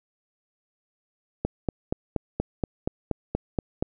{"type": "click train", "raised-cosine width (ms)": 2, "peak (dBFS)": -11, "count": 11, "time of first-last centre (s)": [1.45, 3.825], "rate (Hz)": 4.21, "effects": []}